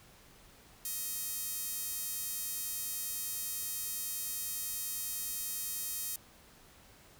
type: tone with high-pass filter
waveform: sawtooth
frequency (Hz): 630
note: D#5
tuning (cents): +21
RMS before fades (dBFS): -38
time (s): 0.85-6.16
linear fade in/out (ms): 2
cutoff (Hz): 9000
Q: 0.66
effects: pink hiss -59 dBFS RMS until 7.19 s